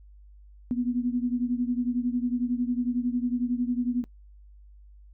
sine beating tone pair, 241.6 / 252.6 Hz, B3 / B3, -38 / +39 cents, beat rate 11 Hz, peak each -26 / -29 dBFS, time 0.71-4.04 s, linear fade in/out 0 ms, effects noise-tail reverb RT60 0.1 s tail -22 dB re dry + added 50 Hz sine -48 dBFS peak until 5.13 s

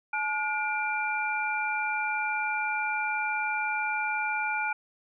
sine tone cluster, 857 / 1438 / 2366 Hz, A5 / F#6 / D7, -46 / -50 / +12 cents, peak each -31 dBFS, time 0.13-4.73 s, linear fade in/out 5 ms, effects none

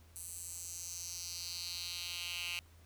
10% pulse tone with high-pass filter sweep, 174.61 Hz, F3, in tune, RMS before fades -43 dBFS, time 0.16-2.59 s, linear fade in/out 0 ms, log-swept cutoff 9100 to 2700 Hz, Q 3, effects added 82 Hz sine -58 dBFS peak until 2.85 s + pink hiss -66 dBFS RMS until 2.85 s

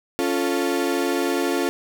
35% pulse chord, Db augmented, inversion none, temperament equal, 277.2 / 349.2 / 440 Hz, Db4 / F4 / A4, 0 / 0 / 0 cents, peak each -23 / -22 / -25 dBFS, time 0.19-1.69 s, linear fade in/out 0 ms, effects none

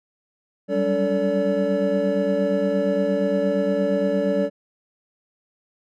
triangle tone cluster, 190 / 198.6 / 285.5 / 443 / 572 Hz, F#3 / G3 / D4 / A4 / D5, +46 / +23 / -49 / +12 / -46 cents, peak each -26 / -24 / -25 / -24 / -20 dBFS, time 0.68-4.5 s, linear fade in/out 50 ms, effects none

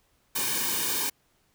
white noise with comb filter, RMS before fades -28 dBFS, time 0.35-1.1 s, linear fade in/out 10 ms, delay 1.5 ms, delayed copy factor -0.85, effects pink hiss -68 dBFS RMS until 1.54 s

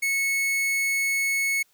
45% pulse tone, 2200 Hz, C#7, 14 cents flat, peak -22 dBFS, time 0.02-1.63 s, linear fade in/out 10 ms, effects white hiss -64 dBFS RMS until 1.73 s

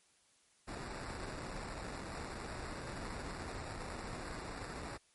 pink noise with sample-and-hold, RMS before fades -44 dBFS, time 0.67-4.98 s, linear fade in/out 20 ms, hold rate 3150 Hz, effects white hiss -70 dBFS RMS until 5.14 s + MP3 48 kbps

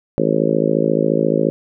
harmonic tone, 54.3 Hz, A1, 22 cents flat, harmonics 3 / 4 / 5 / 6 / 7 / 8 / 9 / 10, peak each -22 / -22 / -22 / -22 / -22 / -22 / -22 / -22 dBFS, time 0.18-1.5 s, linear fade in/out 0 ms, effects none

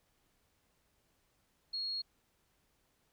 sine tone, 4300 Hz, C8, 47 cents sharp, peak -35 dBFS, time 1.73-2.02 s, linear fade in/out 10 ms, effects pink hiss -75 dBFS RMS until 3.12 s

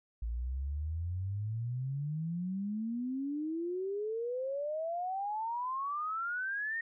sine exponential sweep, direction up, 55 to 1864.7 Hz, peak -33 dBFS, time 0.22-6.81 s, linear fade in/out 5 ms, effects none

